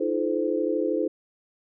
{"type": "tone cluster", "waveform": "sine", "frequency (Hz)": [309.2, 341.9, 431.4, 515], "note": ["D#4", "F4", "A4", "C5"], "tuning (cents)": [-11, -37, -34, -28], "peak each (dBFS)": -28, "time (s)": [0, 1.08], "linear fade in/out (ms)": 10, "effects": []}